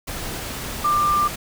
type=tone in noise; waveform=sine; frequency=1189 Hz; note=D6; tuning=21 cents sharp; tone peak=-16 dBFS; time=0.84-1.28 s; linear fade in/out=10 ms; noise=pink; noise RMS=-30 dBFS; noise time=0.07-1.36 s; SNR=+11 dB; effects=none